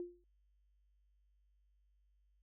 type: tone with exponential decay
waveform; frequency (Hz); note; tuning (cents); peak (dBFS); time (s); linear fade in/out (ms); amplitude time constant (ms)
sine; 351.1; F4; +9; -37; 0-0.24; 1; 52
effects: added 50 Hz sine -70 dBFS peak until 2.42 s